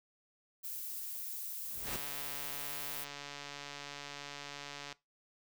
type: noise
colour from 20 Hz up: violet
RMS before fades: -42 dBFS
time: 0.63-3.05 s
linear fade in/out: 20 ms
type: noise with exponential growth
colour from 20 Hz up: pink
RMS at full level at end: -37 dBFS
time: 1.57-1.96 s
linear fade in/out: 1 ms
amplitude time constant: 84 ms
type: click train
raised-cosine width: 0.2 ms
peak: -27 dBFS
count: 438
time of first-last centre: 1.87-4.926 s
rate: 143 Hz
effects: noise-tail reverb RT60 0.2 s tail -19 dB re dry